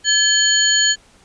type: tone cluster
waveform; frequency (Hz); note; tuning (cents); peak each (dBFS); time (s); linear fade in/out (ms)
sine; 1709 / 3100 / 4373 / 6870; G#6 / G7 / C#8 / A8; +49 / -20 / -24 / -42; -18; 0.04-0.96; 50
effects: pink hiss -51 dBFS RMS until 1.24 s + resampled to 22050 Hz